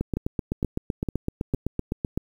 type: two click trains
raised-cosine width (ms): 3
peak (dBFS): -13 / -12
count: 4 / 18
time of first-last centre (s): 0.17-1.546 / 0.01-2.176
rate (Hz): 2.18 / 7.85
effects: 8-bit